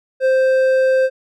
sine tone with hard clipping, 523.3 Hz, C5, in tune, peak -13 dBFS, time 0.2-1.1 s, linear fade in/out 50 ms, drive 6 dB, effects none

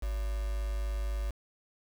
sine tone with quantisation, 51.91 Hz, G#1, in tune, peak -30 dBFS, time 0.02-1.31 s, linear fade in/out 10 ms, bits 7, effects none

